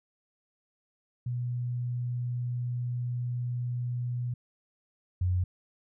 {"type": "tone pair in turn", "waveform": "sine", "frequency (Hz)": [122.4, 90.67], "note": ["B2", "F#2"], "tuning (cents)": [-15, -35], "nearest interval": "perfect fourth", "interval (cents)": 520, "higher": "first", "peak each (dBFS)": [-29, -24], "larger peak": "second", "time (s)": [[1.26, 4.34], [5.21, 5.44]], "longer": "first", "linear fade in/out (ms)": 5, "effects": []}